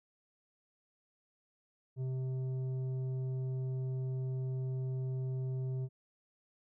triangle tone with tanh clipping, 130 Hz, C3, 11 cents flat, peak -35 dBFS, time 1.96-5.89 s, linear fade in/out 50 ms, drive 12 dB, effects none

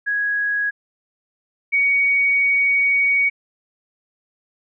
sine tone pair in turn, 1661.2 / 2244 Hz, G#6 / C#7, 0 / +21 cents, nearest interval perfect fourth, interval 521 cents, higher second, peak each -18 / -14 dBFS, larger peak second, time 0.06-0.71 / 1.72-3.3 s, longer second, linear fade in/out 20 ms, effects none

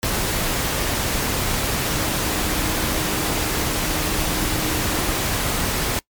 sine tone in noise, 311.1 Hz, D#4, in tune, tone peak -31 dBFS, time 1.92-5.22 s, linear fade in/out 0 ms, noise pink, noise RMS -22 dBFS, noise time 0.03-5.99 s, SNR -12 dB, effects noise-tail reverb RT60 0.1 s tail -23 dB re dry + MP3 96 kbps

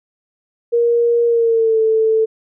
sine tone with pitch glide, 471.1 to 442.1 Hz, A#4 to A4, +18 to +8 cents, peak -11 dBFS, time 0.72-2.26 s, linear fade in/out 20 ms, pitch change -110 cents, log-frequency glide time 1.26-1.79 s, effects none

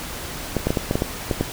clicks, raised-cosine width 2 ms, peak -6 dBFS, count 9, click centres 0.567 / 0.67 / 0.705 / 0.772 / 0.911 / 0.955 / 1.021 / 1.312 / 1.41 s, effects pink hiss -32 dBFS RMS until 1.52 s

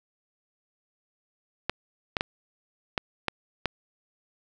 clicks, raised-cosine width 0.3 ms, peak -9 dBFS, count 6, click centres 1.696 / 2.168 / 2.209 / 2.978 / 3.283 / 3.657 s, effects none

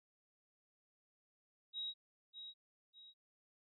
sine tone with echo, 3815 Hz, A#7, 39 cents sharp, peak -40 dBFS, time 1.73-1.94 s, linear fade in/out 50 ms, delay 600 ms, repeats 2, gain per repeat -8 dB, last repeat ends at 3.14 s, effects none

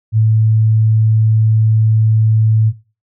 sine tone, 110 Hz, A2, in tune, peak -8 dBFS, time 0.12-2.73 s, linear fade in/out 50 ms, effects noise-tail reverb RT60 0.3 s tail -17 dB re dry

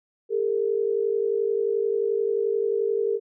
sine tone pair together, 404.4 / 455.8 Hz, G#4 / A#4, -46 / -39 cents, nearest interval major second, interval 207 cents, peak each -24 dBFS, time 0.29-3.2 s, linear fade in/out 50 ms, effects none

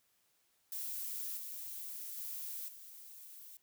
violet noise with level steps, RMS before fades -41 / -45 / -43 / -53 dBFS, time 0.72-3.57 s, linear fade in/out 2 ms, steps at 1.37 / 2.17 / 2.68 s, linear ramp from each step 5 ms, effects white hiss -75 dBFS RMS until 3.62 s

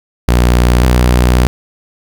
sawtooth tone pair in turn, 60.4 / 61.42 Hz, B1 / B1, -38 / -9 cents, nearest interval unison, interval 29 cents, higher second, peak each -3 dBFS, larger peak neither, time 0.28-0.84 / 0.84-1.47 s, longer second, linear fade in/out 0 ms, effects 7-bit

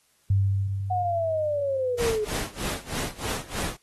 sine tone with exponential decay, 98 Hz, G2, in tune, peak -17 dBFS, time 0.3-2.51 s, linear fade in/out 5 ms, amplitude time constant 480 ms
sine linear sweep, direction down, 740 to 416.8 Hz, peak -23 dBFS, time 0.9-2.25 s, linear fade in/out 10 ms
pink noise with tremolo, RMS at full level -29 dBFS, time 1.98-3.77 s, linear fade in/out 10 ms, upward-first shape sine, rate 3.2 Hz, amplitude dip 90%
effects white hiss -65 dBFS RMS until 3.82 s + AAC 32 kbps

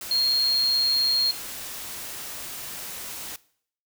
sine tone in noise, 4246 Hz, C8, 25 cents sharp, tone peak -20 dBFS, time 0.11-1.31 s, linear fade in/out 2 ms, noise white, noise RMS -36 dBFS, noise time 0.01-3.36 s, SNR +13 dB, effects noise-tail reverb RT60 0.6 s tail -20 dB re dry

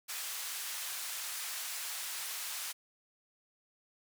white band-pass noise, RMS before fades -40 dBFS, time 0.08-2.73 s, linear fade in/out 20 ms, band 1000 to 14000 Hz, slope 12 dB/octave, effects none

